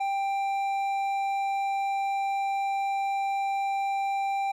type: tone with hard clipping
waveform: triangle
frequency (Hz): 788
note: G5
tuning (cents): +9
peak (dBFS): -27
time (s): 0-4.52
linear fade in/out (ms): 10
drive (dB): 10
effects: none